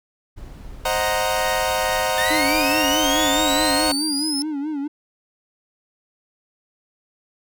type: noise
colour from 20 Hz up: brown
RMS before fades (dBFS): -37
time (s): 0.36-3.95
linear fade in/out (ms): 20
type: chord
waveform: sawtooth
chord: C half-diminished seventh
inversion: none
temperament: equal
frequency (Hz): 523.3 / 622.3 / 740 / 932.3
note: C5 / Eb5 / Gb5 / Bb5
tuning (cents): 0 / 0 / 0 / 0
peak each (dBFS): -21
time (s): 0.85-3.92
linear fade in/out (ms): 5
type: linear sweep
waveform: 30% pulse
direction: up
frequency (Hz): 1787 to 5274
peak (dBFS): -19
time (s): 2.18-4.42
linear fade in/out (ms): 0
type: tone with vibrato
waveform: triangle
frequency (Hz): 294.5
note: D4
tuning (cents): +5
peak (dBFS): -21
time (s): 2.3-4.88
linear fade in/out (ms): 10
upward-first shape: sine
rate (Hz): 4.7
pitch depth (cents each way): 110
effects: none